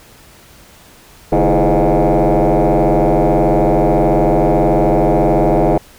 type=tone with frequency modulation; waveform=sine; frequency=149.6 Hz; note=D3; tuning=32 cents sharp; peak=-7 dBFS; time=1.32-5.78 s; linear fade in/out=5 ms; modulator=93.6 Hz; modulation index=6.8; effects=tanh soft clip ceiling -7 dBFS + pink hiss -43 dBFS RMS until 5.98 s